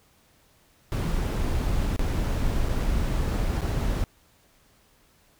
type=noise with dropouts; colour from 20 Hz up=brown; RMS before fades=-25 dBFS; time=0.92-4.04 s; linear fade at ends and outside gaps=0 ms; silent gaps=1.963-1.994 / 2.686-2.692 / 2.825-2.829 / 3.61-3.617 s; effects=pink hiss -61 dBFS RMS until 5.39 s